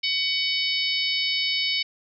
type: harmonic tone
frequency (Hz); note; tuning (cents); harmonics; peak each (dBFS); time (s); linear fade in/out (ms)
750; F#5; +23; 3 / 4 / 5 / 6 / 7; -27 / -28 / -29 / -30 / -30; 0.03-1.83; 10
effects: none